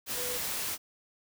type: tone in noise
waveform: sine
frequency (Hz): 493.9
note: B4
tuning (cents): 0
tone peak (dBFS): -38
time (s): 0.14-0.4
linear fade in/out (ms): 50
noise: white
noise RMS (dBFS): -34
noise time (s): 0.06-0.78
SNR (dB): -7
effects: none